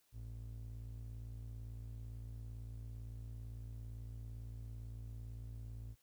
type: ring-modulated tone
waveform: triangle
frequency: 82.41 Hz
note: E2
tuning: in tune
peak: -40 dBFS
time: 0.12-5.96 s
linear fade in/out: 50 ms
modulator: 28.9 Hz
effects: white hiss -75 dBFS RMS until 6.02 s